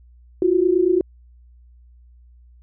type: tone pair together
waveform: sine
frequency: 341.2 / 370 Hz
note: F4 / F#4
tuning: -40 / 0 cents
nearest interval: minor second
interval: 140 cents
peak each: -18 / -16 dBFS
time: 0.42-1.01 s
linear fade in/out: 2 ms
effects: added 60 Hz sine -46 dBFS peak until 2.62 s

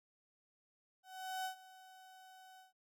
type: tone with ADSR envelope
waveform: 35% pulse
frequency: 752 Hz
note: F#5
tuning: 28 cents sharp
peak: -36 dBFS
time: 1.03-2.73 s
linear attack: 420 ms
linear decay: 100 ms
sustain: -19 dB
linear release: 140 ms
effects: none

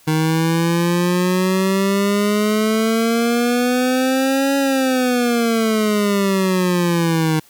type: exponential two-way sweep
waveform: 25% pulse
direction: up then down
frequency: 155.56 to 277.4 to 155.56 Hz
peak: -11 dBFS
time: 0.07-7.4 s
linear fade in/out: 10 ms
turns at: 4.57 s
effects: white hiss -50 dBFS RMS until 7.49 s

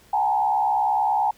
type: tone with frequency modulation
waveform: sine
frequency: 836 Hz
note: G#5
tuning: 11 cents sharp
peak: -18 dBFS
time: 0.13-1.31 s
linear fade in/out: 5 ms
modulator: 69 Hz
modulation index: 1.1
effects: pink hiss -54 dBFS RMS until 1.37 s

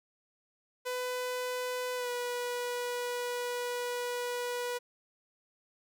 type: tone with pitch glide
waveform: sawtooth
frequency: 500 to 488.3 Hz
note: B4 to B4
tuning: +21 to -20 cents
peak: -29 dBFS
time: 0.85-4.79 s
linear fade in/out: 20 ms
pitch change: -41 cents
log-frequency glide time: 1.96-2.09 s
effects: none

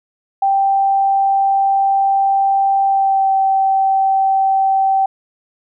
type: tone with pitch glide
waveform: sine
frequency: 784 to 774.1 Hz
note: G5 to G5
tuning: 0 to -22 cents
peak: -11 dBFS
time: 0.42-5.06 s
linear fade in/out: 5 ms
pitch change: -22 cents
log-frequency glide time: 2.85-3.32 s
effects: none

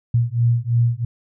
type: beating tone pair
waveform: sine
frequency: 116.9 / 119.9 Hz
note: A#2 / A#2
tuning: +5 / +49 cents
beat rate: 3 Hz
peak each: -18 dBFS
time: 0.14-1.05 s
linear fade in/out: 5 ms
effects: none

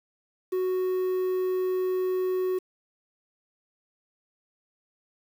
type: tone with quantisation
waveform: triangle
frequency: 370 Hz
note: F#4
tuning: in tune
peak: -22 dBFS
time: 0.52-2.59 s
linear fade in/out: 10 ms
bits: 8
effects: none

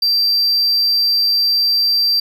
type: tone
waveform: triangle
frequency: 4699 Hz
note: D8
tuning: in tune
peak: -11 dBFS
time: 0.02-2.2 s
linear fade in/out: 5 ms
effects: none

